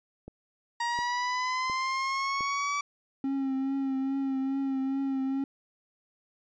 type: click train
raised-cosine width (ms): 2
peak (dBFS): -29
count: 4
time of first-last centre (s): 0.28-2.408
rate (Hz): 1.41
type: linear sweep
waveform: 30% pulse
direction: up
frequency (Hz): 940 to 1152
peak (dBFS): -25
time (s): 0.8-2.81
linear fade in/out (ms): 5
type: tone with vibrato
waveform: triangle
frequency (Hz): 269.4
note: C#4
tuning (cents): -49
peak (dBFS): -25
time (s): 3.24-5.44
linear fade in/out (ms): 2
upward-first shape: triangle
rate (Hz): 2.4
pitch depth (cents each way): 33
effects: resampled to 16000 Hz